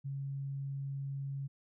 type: tone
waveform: sine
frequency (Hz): 138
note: C#3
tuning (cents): -7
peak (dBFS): -36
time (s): 0.04-1.48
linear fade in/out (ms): 20
effects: none